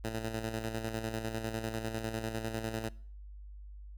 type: tone with tremolo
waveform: 10% pulse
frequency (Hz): 111.8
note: A2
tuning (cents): +28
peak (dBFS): -25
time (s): 0.04-2.89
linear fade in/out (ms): 10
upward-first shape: square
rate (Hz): 10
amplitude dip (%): 50
effects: noise-tail reverb RT60 0.5 s tail -22 dB re dry + added 50 Hz sine -45 dBFS peak until 3.97 s